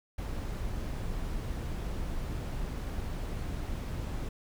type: noise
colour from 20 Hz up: brown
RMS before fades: -35 dBFS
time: 0.18-4.29 s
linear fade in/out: 5 ms
effects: none